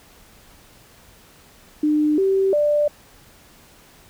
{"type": "tone with pitch steps", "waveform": "sine", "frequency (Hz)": [301.7, 386.5, 591], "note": ["D4", "G4", "D5"], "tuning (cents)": [47, -24, 11], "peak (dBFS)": -15, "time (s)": [1.83, 2.88], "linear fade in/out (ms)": 5, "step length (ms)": 350, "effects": ["pink hiss -50 dBFS RMS until 4.09 s"]}